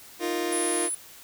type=chord; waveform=sawtooth; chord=Eb suspended second; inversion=none; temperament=just; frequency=311.1 / 350 / 466.7 Hz; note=Eb4 / F4 / Bb4; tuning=0 / +4 / +2 cents; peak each=-28 / -24 / -29 dBFS; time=0.19-0.9 s; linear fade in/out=50 ms
type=tone; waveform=sine; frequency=10030 Hz; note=D#9; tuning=13 cents sharp; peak=-27 dBFS; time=0.52-0.95 s; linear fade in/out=5 ms
effects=white hiss -48 dBFS RMS until 1.23 s